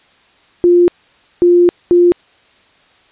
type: tone bursts at uneven times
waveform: sine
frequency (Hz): 350.7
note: F4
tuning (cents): +7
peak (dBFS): -5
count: 3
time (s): 0.64-0.88 / 1.42-1.69 / 1.91-2.12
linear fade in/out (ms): 0
effects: white hiss -50 dBFS RMS until 3.11 s + resampled to 8000 Hz